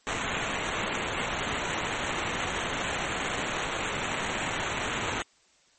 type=noise with sample-and-hold; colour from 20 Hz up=white; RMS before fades=-31 dBFS; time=0.07-5.22 s; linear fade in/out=0 ms; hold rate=4900 Hz; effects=white hiss -63 dBFS RMS until 5.78 s + MP3 32 kbps